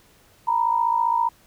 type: tone pair together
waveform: sine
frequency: 925.9 / 981 Hz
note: A#5 / B5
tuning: -12 / -12 cents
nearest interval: minor second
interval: 100 cents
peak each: -20 / -22 dBFS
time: 0.47-1.29 s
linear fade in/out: 10 ms
effects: pink hiss -56 dBFS RMS until 1.46 s